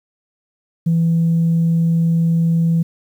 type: tone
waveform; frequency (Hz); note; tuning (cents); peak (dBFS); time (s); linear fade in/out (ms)
sine; 166; E3; +12; -11; 0.86-2.83; 10
effects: tanh soft clip ceiling -9 dBFS + 8-bit